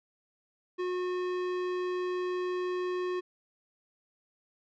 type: tone with tanh clipping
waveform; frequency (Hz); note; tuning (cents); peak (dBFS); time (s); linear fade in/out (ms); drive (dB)
sine; 362.6; F#4; -35; -32; 0.78-3.21; 20; 17
effects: none